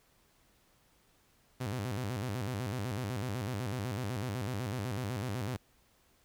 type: tone with vibrato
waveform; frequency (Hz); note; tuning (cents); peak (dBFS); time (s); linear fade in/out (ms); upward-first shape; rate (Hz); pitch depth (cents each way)
sawtooth; 112.8; A2; +44; -30; 1.6-5.57; 10; square; 8; 210
effects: pink hiss -68 dBFS RMS until 6.24 s